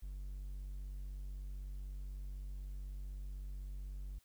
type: tone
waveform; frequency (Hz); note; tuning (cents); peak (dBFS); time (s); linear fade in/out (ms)
triangle; 48; G1; -36; -40; 0.02-4.19; 10
effects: white hiss -72 dBFS RMS until 4.24 s